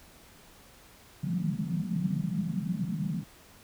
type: band-pass noise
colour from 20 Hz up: white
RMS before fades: -31 dBFS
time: 1.23-3.24 s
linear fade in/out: 10 ms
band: 150 to 200 Hz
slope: 48 dB/octave
effects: pink hiss -55 dBFS RMS until 3.63 s